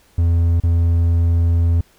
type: tone with dropouts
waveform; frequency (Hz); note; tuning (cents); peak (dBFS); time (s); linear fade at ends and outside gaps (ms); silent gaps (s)
triangle; 84.5; E2; +43; -10; 0.18-1.81; 5; 0.601-0.635
effects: pink hiss -54 dBFS RMS until 1.98 s